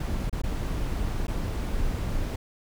brown noise with dropouts, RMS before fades -28 dBFS, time 0-2.36 s, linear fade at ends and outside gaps 5 ms, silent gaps 0.297-0.327 / 0.418-0.435 / 1.27-1.28 s, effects none

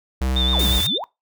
square tone, 64.8 Hz, C2, 16 cents flat, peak -20 dBFS, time 0.21-0.81 s, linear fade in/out 5 ms
sine tone with vibrato, 3571 Hz, A7, 25 cents sharp, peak -19 dBFS, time 0.36-0.98 s, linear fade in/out 5 ms, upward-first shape sine, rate 8.4 Hz, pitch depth 38 cents each way
sine exponential two-way sweep, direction down then up, 1174.7 to 41.2 to 1051 Hz, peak -26 dBFS, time 0.53-1.04 s, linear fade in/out 0 ms, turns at 0.77 s
white noise, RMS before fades -28 dBFS, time 0.59-0.87 s, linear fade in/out 5 ms
effects noise-tail reverb RT60 0.2 s tail -21 dB re dry

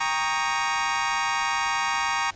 25% pulse chord, Eb dominant seventh, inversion first, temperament equal with one note detuned, 794.5 / 932.3 / 1108.7 / 1244.5 Hz, G5 / Bb5 / Db6 / Eb6, +23 / 0 / 0 / 0 cents, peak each -27 / -23 / -25 / -27 dBFS, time 0-2.31 s, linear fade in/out 10 ms, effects pink hiss -49 dBFS RMS until 2.35 s + resampled to 16000 Hz

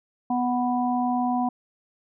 harmonic tone, 246.9 Hz, B3, in tune, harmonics 1 / 3 / 4, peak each -24 / -25 / -31 dBFS, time 0.3-1.49 s, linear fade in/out 5 ms, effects none

